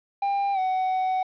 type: tone with pitch glide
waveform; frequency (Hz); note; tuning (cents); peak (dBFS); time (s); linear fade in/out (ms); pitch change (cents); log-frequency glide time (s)
triangle; 798 to 748.9; G5 to F#5; +31 to +21; -20; 0.22-1.23; 5; -110; 0.53-0.59
effects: resampled to 11025 Hz + 9-bit